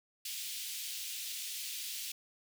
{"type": "high-pass noise", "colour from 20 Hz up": "pink", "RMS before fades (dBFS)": -41, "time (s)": [0.25, 2.12], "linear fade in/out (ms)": 5, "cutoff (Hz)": 2800, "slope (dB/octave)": 24, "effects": []}